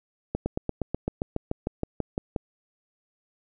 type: slowing click train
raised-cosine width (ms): 2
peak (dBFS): -13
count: 15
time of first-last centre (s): 0.35-2.362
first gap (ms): 110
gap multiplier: 1.04
effects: none